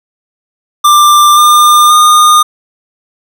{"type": "tone with pitch steps", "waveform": "square", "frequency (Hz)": [1186, 1203.3, 1220.8], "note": ["D6", "D6", "D#6"], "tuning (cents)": [17, 42, -33], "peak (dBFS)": -3, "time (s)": [0.84, 2.43], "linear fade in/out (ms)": 10, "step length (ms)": 530, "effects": []}